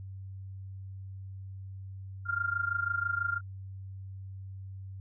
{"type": "tone with amplitude modulation", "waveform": "sine", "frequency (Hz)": 1396.9, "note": "F6", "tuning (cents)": 0, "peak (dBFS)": -25, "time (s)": [2.25, 3.41], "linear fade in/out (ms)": 50, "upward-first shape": "sine", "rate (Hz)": 26.1, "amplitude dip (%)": 85, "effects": ["added 96 Hz sine -40 dBFS peak until 5 s"]}